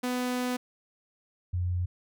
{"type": "tone pair in turn", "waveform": ["sawtooth", "sine"], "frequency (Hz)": [249.3, 89.24], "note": ["B3", "F2"], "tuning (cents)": [16, 38], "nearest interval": "octave + tritone", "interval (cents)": 1778, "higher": "first", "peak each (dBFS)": [-24, -26], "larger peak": "first", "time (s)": [[0.03, 0.57], [1.53, 1.86]], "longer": "first", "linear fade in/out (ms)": 10, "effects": []}